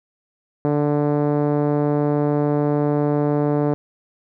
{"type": "tone with low-pass filter", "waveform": "5% pulse", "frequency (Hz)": 146.9, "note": "D3", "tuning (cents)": 1, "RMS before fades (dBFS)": -19, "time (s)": [0.65, 3.74], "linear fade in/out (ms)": 0, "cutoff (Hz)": 440, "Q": 1, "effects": []}